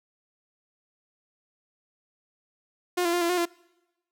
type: tone with pitch steps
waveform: sawtooth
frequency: 356.9 / 341.8 / 351.5 / 340.5 / 358.8 / 343.2 Hz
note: F4 / F4 / F4 / F4 / F4 / F4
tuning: +38 / -37 / +11 / -44 / +47 / -30 cents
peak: -19 dBFS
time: 2.97-3.456 s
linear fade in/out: 10 ms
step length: 81 ms
effects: noise-tail reverb RT60 1.0 s tail -25 dB re dry